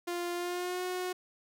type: tone with pitch glide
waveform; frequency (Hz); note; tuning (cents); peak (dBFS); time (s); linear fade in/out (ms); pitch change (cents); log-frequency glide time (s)
sawtooth; 349.2 to 364.4; F4 to F#4; 0 to -26; -29; 0.07-1.13; 10; +74; 0.34-0.83
effects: none